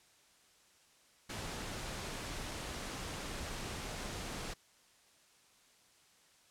pink noise, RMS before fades -42 dBFS, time 1.29-4.54 s, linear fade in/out 10 ms, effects white hiss -66 dBFS RMS until 6.5 s + low-pass 9000 Hz 12 dB/octave

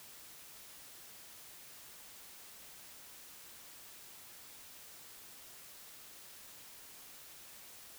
silence, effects white hiss -54 dBFS RMS until 7.98 s

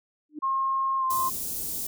sine tone with exponential growth, 301 Hz, D4, 43 cents sharp, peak -30 dBFS, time 0.29-0.39 s, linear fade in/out 5 ms, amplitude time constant 20 ms
sine tone with pitch glide, 1072 to 1048.1 Hz, C6 to C6, +42 to +3 cents, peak -23 dBFS, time 0.42-1.3 s, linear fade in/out 20 ms, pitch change -39 cents, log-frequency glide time 0.98-1.05 s
white band-stop noise, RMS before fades -32 dBFS, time 1.1-1.87 s, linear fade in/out 5 ms, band 370 to 7300 Hz, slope 12 dB/octave
effects none

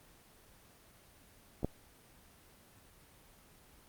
clicks, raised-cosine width 2 ms, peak -28 / -18 dBFS, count 2, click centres 1.631 / 1.646 s, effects pink hiss -61 dBFS RMS until 3.88 s + Opus 24 kbps

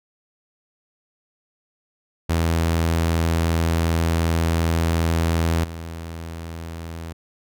sawtooth tone with level steps, 82.7 Hz, E2, 6 cents sharp, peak -14 / -27 dBFS, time 2.29-7.13 s, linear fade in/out 10 ms, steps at 5.64 s, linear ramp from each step 5 ms, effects none

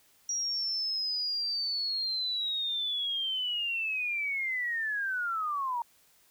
sine linear sweep, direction down, 5720 to 923 Hz, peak -29 dBFS, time 0.29-5.82 s, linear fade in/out 2 ms, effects white hiss -64 dBFS RMS until 6.3 s

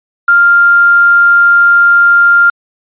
sine tone with quantisation, 1396.9 Hz, F6, in tune, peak -3 dBFS, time 0.28-2.5 s, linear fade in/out 5 ms, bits 5, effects resampled to 8000 Hz

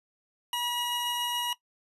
40% pulse tone pair together, 965 / 2888 Hz, B5 / F#7, -40 / -43 cents, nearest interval octave + perfect fifth, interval 1897 cents, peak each -31 / -30 dBFS, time 0.53-1.53 s, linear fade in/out 2 ms, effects noise-tail reverb RT60 0.1 s tail -17 dB re dry + resampled to 32000 Hz

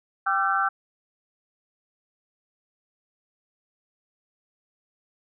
sine tone cluster, 786 / 1177 / 1355 / 1537 Hz, G5 / D6 / E6 / G6, +4 / +3 / +47 / -35 cents, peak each -27 / -28 / -24 / -27 dBFS, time 0.26-0.69 s, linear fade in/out 10 ms, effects none

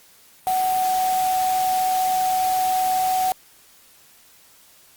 sine tone in noise, 747 Hz, F#5, 16 cents sharp, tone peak -18 dBFS, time 0.47-3.32 s, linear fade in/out 0 ms, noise white, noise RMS -31 dBFS, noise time 0.47-3.32 s, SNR +10 dB, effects white hiss -52 dBFS RMS until 4.96 s + Opus 48 kbps

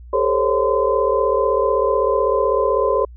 sine tone cluster, 403 / 447.3 / 523 / 559 / 1026 Hz, G4 / A4 / C5 / C#5 / C6, +48 / +28 / -1 / +14 / -34 cents, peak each -21 dBFS, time 0.13-3.05 s, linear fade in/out 5 ms, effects added 60 Hz sine -36 dBFS peak until 3.16 s

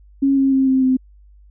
sine tone with pitch steps, 274.4 / 270.5 / 266.6 / 262.8 / 259 Hz, C#4 / C#4 / C4 / C4 / C4, -17 / -42 / +33 / +8 / -17 cents, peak -12 dBFS, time 0.22-0.97 s, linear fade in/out 10 ms, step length 150 ms, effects added 50 Hz sine -44 dBFS peak until 1.5 s

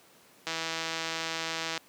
click train, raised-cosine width 0.2 ms, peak -15 dBFS, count 214, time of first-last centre 0.47-1.777 s, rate 163 Hz, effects pink hiss -58 dBFS RMS until 1.88 s + high-pass 200 Hz 12 dB/octave

